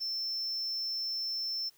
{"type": "tone", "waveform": "triangle", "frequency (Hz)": 5340, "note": "E8", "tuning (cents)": 22, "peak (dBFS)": -31, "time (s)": [0, 1.7], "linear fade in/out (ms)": 20, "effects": ["white hiss -65 dBFS RMS until 1.77 s"]}